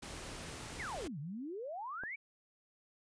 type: noise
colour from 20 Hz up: pink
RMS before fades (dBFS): -46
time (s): 0.02-1.08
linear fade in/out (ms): 10
type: exponential two-way sweep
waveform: sine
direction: down then up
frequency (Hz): 2349 to 134.8 to 2349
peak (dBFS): -40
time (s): 0.79-2.16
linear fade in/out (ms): 10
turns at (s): 1.19
type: click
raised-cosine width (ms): 1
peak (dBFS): -32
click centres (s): 2.036
effects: resampled to 22050 Hz